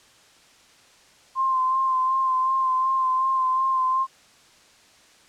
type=tone with vibrato; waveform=sine; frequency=1046.5 Hz; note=C6; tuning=in tune; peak=-19 dBFS; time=1.35-4.07 s; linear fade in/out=50 ms; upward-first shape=sine; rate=2.7 Hz; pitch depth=25 cents each way; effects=white hiss -54 dBFS RMS until 5.28 s + low-pass 7000 Hz 12 dB/octave